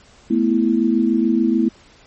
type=chord; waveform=sine; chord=A suspended second; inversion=none; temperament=equal; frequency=220 / 246.9 / 329.6 Hz; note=A3 / B3 / E4; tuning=0 / 0 / 0 cents; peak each=-18 dBFS; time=0.3-1.69 s; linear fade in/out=10 ms; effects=pink hiss -49 dBFS RMS until 2.06 s + MP3 32 kbps